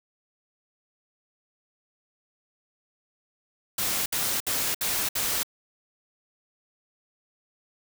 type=noise bursts; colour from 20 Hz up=white; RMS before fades=-27 dBFS; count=5; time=3.78-5.432 s; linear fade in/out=5 ms; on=280 ms; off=63 ms; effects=none